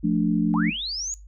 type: chord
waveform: sine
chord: D minor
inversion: first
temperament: equal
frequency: 174.61 / 220 / 293.7 Hz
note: F3 / A3 / D4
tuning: 0 / 0 / 0 cents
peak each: -23 dBFS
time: 0.03-0.71 s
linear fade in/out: 20 ms
type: linear sweep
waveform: sine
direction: up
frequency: 784 to 6900 Hz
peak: -27 dBFS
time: 0.54-1.14 s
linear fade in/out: 0 ms
effects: noise-tail reverb RT60 0.2 s tail -17 dB re dry + added 50 Hz sine -42 dBFS peak until 1.27 s